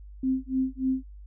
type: tone with tremolo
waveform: sine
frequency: 261.6 Hz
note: C4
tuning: in tune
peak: -21 dBFS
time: 0.23-1.04 s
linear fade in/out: 5 ms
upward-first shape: sine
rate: 3.4 Hz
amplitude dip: 100%
effects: added 50 Hz sine -42 dBFS peak until 1.26 s